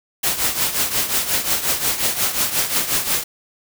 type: noise with tremolo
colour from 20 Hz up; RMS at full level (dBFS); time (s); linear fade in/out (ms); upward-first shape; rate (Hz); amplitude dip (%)
white; -17; 0.23-3.24; 10; triangle; 5.6; 75
effects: none